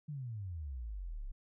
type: exponential sweep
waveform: sine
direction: down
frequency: 155.56 to 30.87 Hz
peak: -39 dBFS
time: 0.08-1.32 s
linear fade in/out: 10 ms
effects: none